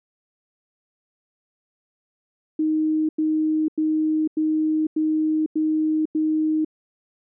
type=tone bursts; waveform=sine; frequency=311.6 Hz; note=D#4; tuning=3 cents sharp; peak=-18 dBFS; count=7; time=2.59-6.648 s; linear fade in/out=5 ms; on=500 ms; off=93 ms; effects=none

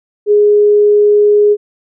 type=tone; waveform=sine; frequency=415.3 Hz; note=G#4; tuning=in tune; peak=-5 dBFS; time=0.26-1.57 s; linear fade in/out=50 ms; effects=none

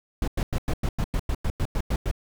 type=noise bursts; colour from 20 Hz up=brown; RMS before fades=-24 dBFS; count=13; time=0.22-2.113 s; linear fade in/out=2 ms; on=57 ms; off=96 ms; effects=none

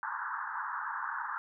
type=band-pass noise; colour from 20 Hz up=pink; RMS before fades=-37 dBFS; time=0.03-1.38 s; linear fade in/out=0 ms; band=870 to 1700 Hz; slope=96 dB/octave; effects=none

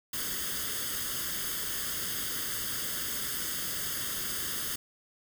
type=noise with comb filter; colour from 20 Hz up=white; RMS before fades=-34 dBFS; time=0.13-4.76 s; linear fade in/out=5 ms; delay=0.61 ms; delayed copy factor=+0.75; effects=none

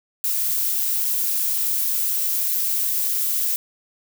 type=noise; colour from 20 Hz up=violet; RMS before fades=-22 dBFS; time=0.24-3.56 s; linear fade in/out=0 ms; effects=none

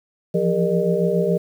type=tone cluster; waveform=sine; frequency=169.2 / 176.3 / 403.9 / 467.1 / 607 Hz; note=E3 / F3 / G#4 / A#4 / D#5; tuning=+45 / +17 / -48 / +3 / -43 cents; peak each=-26 / -22 / -22 / -22 / -24 dBFS; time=0.34-1.38 s; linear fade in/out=10 ms; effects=8-bit

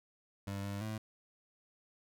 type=tone with pitch steps; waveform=25% pulse; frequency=99.1 / 100.4 / 109 Hz; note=G2 / G2 / A2; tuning=+19 / +42 / -16 cents; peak=-34 dBFS; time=0.47-0.98 s; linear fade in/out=5 ms; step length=170 ms; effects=none

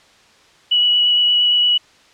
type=tone with vibrato; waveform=sine; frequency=2936 Hz; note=F#7; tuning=14 cents flat; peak=-11 dBFS; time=0.71-1.78 s; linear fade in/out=10 ms; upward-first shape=square; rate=8.7 Hz; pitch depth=8 cents each way; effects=white hiss -50 dBFS RMS until 2.13 s + low-pass 5000 Hz 12 dB/octave

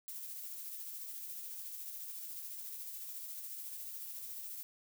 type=noise with tremolo; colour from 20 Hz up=violet; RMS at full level=-44 dBFS; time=0.08-4.63 s; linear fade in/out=0 ms; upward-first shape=sine; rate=14 Hz; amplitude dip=30%; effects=none

